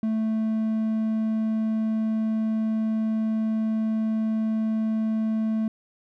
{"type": "tone", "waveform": "triangle", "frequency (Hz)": 220, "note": "A3", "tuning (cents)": 0, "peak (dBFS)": -20, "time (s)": [0.03, 5.68], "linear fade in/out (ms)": 2, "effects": []}